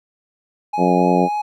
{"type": "tone with vibrato", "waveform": "triangle", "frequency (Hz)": 830.6, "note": "G#5", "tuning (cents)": 0, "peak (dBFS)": -17, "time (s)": [0.73, 1.42], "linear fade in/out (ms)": 10, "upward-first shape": "sine", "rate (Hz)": 3.5, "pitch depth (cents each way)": 18}
{"type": "harmonic tone", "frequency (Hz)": 89.5, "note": "F2", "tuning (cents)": 43, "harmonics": [2, 3, 4, 5, 6, 7, 8], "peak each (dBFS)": [-18, -20, -21, -22, -23, -23, -24], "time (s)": [0.77, 1.29], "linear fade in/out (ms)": 50}
{"effects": []}